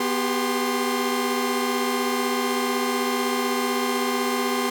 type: tone cluster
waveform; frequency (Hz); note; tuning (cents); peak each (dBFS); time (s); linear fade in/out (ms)
sawtooth; 246.6 / 385 / 400.9 / 1052; B3 / G4 / G4 / C6; -2 / -31 / +39 / +9; -22 / -28 / -23 / -24; 0-4.7; 5
effects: none